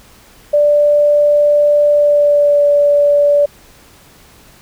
sine tone with pitch glide, 587.3 to 579.2 Hz, D5 to D5, 0 to -24 cents, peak -7 dBFS, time 0.53-3.46 s, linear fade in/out 10 ms, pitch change -24 cents, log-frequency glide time 1.89-2.64 s, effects pink hiss -44 dBFS RMS until 4.61 s

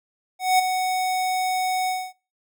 square tone with ADSR envelope, 743 Hz, F#5, 7 cents sharp, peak -14 dBFS, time 0.39-2.13 s, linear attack 200 ms, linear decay 11 ms, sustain -8 dB, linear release 250 ms, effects noise-tail reverb RT60 0.3 s tail -21 dB re dry

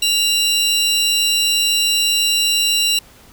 35% pulse tone pair together, 2794 / 3951 Hz, F7 / B7, 0 / 0 cents, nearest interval tritone, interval 600 cents, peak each -15 dBFS, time 0.02-2.99 s, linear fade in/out 5 ms, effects pink hiss -46 dBFS RMS until 3.32 s

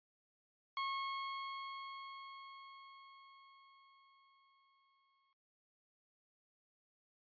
sawtooth tone with exponential decay, 1090 Hz, C#6, 29 cents flat, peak -33 dBFS, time 0.77-5.33 s, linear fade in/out 1 ms, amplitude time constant 990 ms, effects noise-tail reverb RT60 0.3 s tail -22 dB re dry + resampled to 11025 Hz

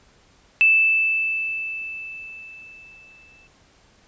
sine tone with exponential decay, 2637 Hz, E7, in tune, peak -11 dBFS, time 0.61-3.47 s, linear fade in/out 0 ms, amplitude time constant 620 ms, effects pink hiss -56 dBFS RMS until 4.07 s + resampled to 16000 Hz

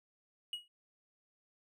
triangle tone with exponential decay, 2900 Hz, F#7, 35 cents flat, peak -32 dBFS, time 0.53-0.68 s, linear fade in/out 2 ms, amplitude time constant 32 ms, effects none

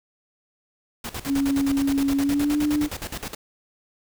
pink noise with tremolo, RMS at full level -31 dBFS, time 1.04-3.35 s, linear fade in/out 5 ms, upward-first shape square, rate 9.6 Hz, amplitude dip 80%
sine tone with pitch glide, 277.2 to 297.1 Hz, C#4 to D4, 0 to +20 cents, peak -19 dBFS, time 1.26-2.89 s, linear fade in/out 50 ms, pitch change +120 cents, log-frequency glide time 2.17-2.59 s
effects none

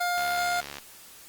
25% pulse tone, 707 Hz, F5, 21 cents sharp, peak -21 dBFS, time 0-0.61 s, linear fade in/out 10 ms
click train, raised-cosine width 0.2 ms, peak -19 dBFS, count 44, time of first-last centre 0.18-0.784 s, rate 71.2 Hz
effects white hiss -49 dBFS RMS until 1.28 s + Opus 32 kbps

